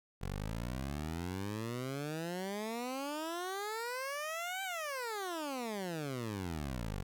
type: exponential two-way sweep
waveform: 15% pulse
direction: up then down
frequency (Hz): 45.06 to 784 to 45.06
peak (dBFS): -31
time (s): 0.21-7.03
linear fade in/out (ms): 10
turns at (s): 4.63
effects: none